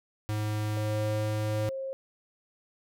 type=tone with pitch glide; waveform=square; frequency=106.5 to 107.3 Hz; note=G#2 to A2; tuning=+44 to -43 cents; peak=-29 dBFS; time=0.29-1.69 s; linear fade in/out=0 ms; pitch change=+13 cents; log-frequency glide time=0.82-1.23 s
type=tone; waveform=sine; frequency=535 Hz; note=C5; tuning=38 cents sharp; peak=-32 dBFS; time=0.77-1.93 s; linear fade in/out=0 ms
effects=none